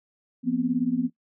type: tone cluster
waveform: sine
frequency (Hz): 171.2 / 240.4 / 258.1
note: F3 / B3 / C4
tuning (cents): -34 / -46 / -23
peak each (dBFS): -33 / -25 / -25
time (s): 0.43-1.1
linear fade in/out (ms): 50
effects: noise-tail reverb RT60 0.1 s tail -18 dB re dry